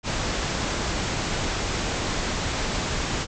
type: low-pass noise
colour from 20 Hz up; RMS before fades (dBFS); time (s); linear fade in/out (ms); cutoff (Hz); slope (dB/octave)
pink; -27; 0.03-3.27; 50; 7700; 96
effects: none